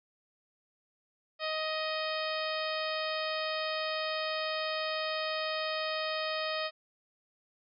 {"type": "harmonic tone", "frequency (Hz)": 626, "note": "D#5", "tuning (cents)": 10, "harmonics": [1, 2, 3, 4, 5, 6, 7, 8], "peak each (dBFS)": [-35, -38, -40, -41, -42, -43, -43, -44], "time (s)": [1.39, 6.71], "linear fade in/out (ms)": 50, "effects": []}